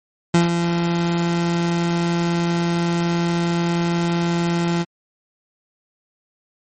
30% pulse tone with ADSR envelope, 170.9 Hz, F3, 37 cents flat, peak -8 dBFS, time 0.34-4.85 s, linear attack 4 ms, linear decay 140 ms, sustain -7 dB, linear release 39 ms, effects MP3 32 kbps

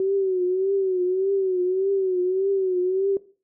sine tone with vibrato, 377 Hz, F#4, 32 cents sharp, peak -19 dBFS, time 0-3.17 s, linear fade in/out 2 ms, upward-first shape triangle, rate 1.7 Hz, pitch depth 93 cents each way, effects noise-tail reverb RT60 0.4 s tail -18 dB re dry

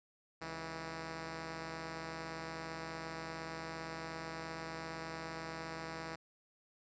5% pulse tone pair together, 68.5 / 162.58 Hz, C#2 / E3, -20 / -24 cents, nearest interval octave + minor third, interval 1496 cents, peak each -40 / -31 dBFS, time 0.41-6.16 s, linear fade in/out 10 ms, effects resampled to 16000 Hz

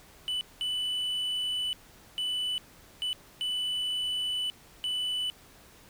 triangle tone bursts at uneven times, 2985 Hz, F#7, 15 cents sharp, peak -27 dBFS, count 6, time 0.28-0.41 / 0.61-1.73 / 2.18-2.58 / 3.02-3.13 / 3.41-4.5 / 4.84-5.3 s, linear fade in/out 0 ms, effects pink hiss -55 dBFS RMS until 5.89 s

